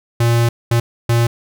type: tone bursts at uneven times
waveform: square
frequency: 117.5 Hz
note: A#2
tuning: 14 cents sharp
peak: -12 dBFS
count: 3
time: 0.2-0.49 / 0.71-0.8 / 1.09-1.27 s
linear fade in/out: 5 ms
effects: none